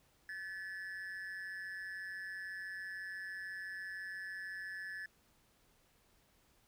triangle tone with amplitude modulation, 1731 Hz, A6, 29 cents flat, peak -37 dBFS, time 0.29-5.06 s, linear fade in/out 2 ms, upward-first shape sine, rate 186 Hz, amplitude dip 75%, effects pink hiss -71 dBFS RMS until 6.67 s

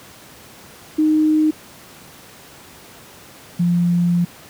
sine tone pair in turn, 309.2 / 174.07 Hz, D#4 / F3, -11 / -5 cents, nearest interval minor seventh, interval 994 cents, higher first, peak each -12 / -13 dBFS, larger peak first, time 0.98-1.51 / 3.59-4.25 s, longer second, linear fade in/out 10 ms, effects pink hiss -42 dBFS RMS until 4.49 s + high-pass 100 Hz 12 dB/octave

